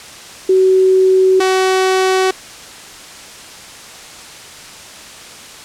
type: tone pair in turn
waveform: sine / sawtooth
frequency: 376.6 / 376.6 Hz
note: F#4 / F#4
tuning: +31 / +31 cents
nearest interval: unison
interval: 0 cents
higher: neither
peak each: -7 dBFS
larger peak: neither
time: 0.49-1.4 / 1.4-2.31 s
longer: neither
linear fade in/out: 5 ms
effects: white hiss -34 dBFS RMS until 5.64 s + low-pass 8000 Hz 12 dB/octave